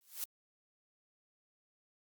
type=noise with exponential growth; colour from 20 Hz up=blue; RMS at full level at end=-35 dBFS; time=0.01-0.24 s; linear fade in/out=1 ms; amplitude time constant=49 ms; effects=Opus 48 kbps